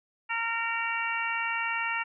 harmonic tone, 459.8 Hz, A#4, 24 cents flat, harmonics 2 / 3 / 4 / 5 / 6, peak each -34 / -34 / -34 / -34 / -34 dBFS, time 0.29-2.04 s, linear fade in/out 20 ms, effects none

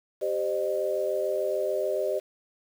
sine chord, C minor, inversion second, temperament equal with one note detuned, 392 / 523.3 / 610.2 Hz, G4 / C5 / Eb5, 0 / 0 / -34 cents, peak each -30 / -30 / -28 dBFS, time 0.21-2.2 s, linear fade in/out 20 ms, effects 8-bit

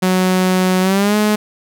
sawtooth tone with pitch glide, 185 to 211.3 Hz, F#3 to G#3, 0 to +30 cents, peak -8 dBFS, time 0.02-1.36 s, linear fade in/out 10 ms, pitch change +230 cents, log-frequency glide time 0.81-1.16 s, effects none

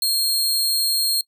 sawtooth tone, 4237 Hz, C8, 21 cents sharp, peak -15 dBFS, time 0.02-1.21 s, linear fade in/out 2 ms, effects noise-tail reverb RT60 0.1 s tail -23 dB re dry

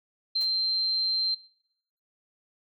sine tone, 4138 Hz, C8, 20 cents flat, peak -23 dBFS, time 0.35-1.35 s, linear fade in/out 10 ms
white noise with exponential decay, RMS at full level -42 dBFS, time 0.41-0.53 s, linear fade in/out 0 ms, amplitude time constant 26 ms
effects noise-tail reverb RT60 0.7 s tail -21 dB re dry

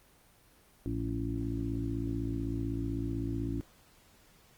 harmonic tone with a mistuned harmonic, 55.9 Hz, A1, 28 cents sharp, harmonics 1 / 2 / 3 / 4 / 5 / 6, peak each -38 / -36 / -45 / -45 / -36 / -40 dBFS, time 0.86-3.61 s, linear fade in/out 0 ms, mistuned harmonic 3, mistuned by +80 cents, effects pink hiss -62 dBFS RMS until 4.57 s + Opus 24 kbps

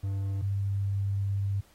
triangle / sine tone pair in turn, 98 / 99.08 Hz, G2 / G2, 0 / +19 cents, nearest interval unison, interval 19 cents, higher second, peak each -26 dBFS, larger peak neither, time 0.03-0.42 / 0.42-1.61 s, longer second, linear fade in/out 10 ms, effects pink hiss -62 dBFS RMS until 1.74 s + AAC 48 kbps

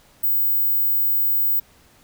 sine tone, 16000 Hz, B9, 21 cents sharp, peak -16 dBFS, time 0.23-1.6 s, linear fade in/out 10 ms, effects pink hiss -54 dBFS RMS until 2.03 s

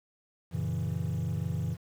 triangle chord, F# dominant seventh, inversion none, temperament equal, 92.5 / 116.54 / 138.59 / 164.81 Hz, F#2 / A#2 / C#3 / E3, 0 / 0 / 0 / 0 cents, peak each -32 / -33 / -33 / -31 dBFS, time 0.51-1.77 s, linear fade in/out 50 ms, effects tanh soft clip ceiling -21 dBFS + 9-bit

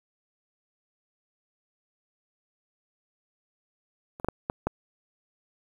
clicks, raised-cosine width 1 ms, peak -28 / -15 / -12 / -13 / -11 dBFS, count 5, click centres 4.199 / 4.246 / 4.286 / 4.499 / 4.67 s, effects 8-bit

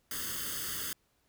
white noise with comb filter, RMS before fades -37 dBFS, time 0.11-0.93 s, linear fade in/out 2 ms, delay 0.62 ms, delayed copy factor +0.9, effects pink hiss -73 dBFS RMS until 1.28 s

